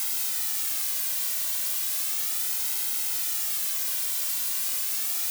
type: noise with flanger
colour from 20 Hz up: blue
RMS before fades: -28 dBFS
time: 0-5.3 s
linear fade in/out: 0 ms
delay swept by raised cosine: 1.7 to 2.37 ms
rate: 0.35 Hz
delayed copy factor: -0.55
effects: none